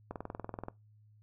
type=click train; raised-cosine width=1 ms; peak=-25 dBFS; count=13; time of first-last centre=0.11-0.684 s; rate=20.9 Hz; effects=noise-tail reverb RT60 0.2 s tail -20 dB re dry + added 106 Hz sine -59 dBFS peak until 1.22 s